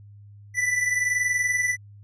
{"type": "tone pair together", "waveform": "square", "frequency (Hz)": [1979.3, 2000], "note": ["B6", "B6"], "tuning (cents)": [3, 21], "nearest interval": "unison", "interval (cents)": 18, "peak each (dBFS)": [-23, -29], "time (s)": [0.54, 1.77], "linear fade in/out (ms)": 50, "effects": ["added 102 Hz sine -44 dBFS peak until 2.03 s", "resampled to 22050 Hz"]}